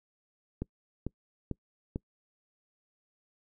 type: click train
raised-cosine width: 3 ms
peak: -20 dBFS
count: 4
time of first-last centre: 0.62-1.959 s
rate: 2.24 Hz
effects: noise-tail reverb RT60 0.1 s tail -26 dB re dry